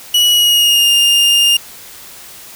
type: tone with pitch glide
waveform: 40% pulse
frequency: 2928 to 2818 Hz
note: F#7 to F7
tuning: -19 to +15 cents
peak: -7 dBFS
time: 0.14-1.57 s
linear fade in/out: 5 ms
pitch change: -66 cents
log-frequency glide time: 0.27-0.9 s
effects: white hiss -35 dBFS RMS until 2.55 s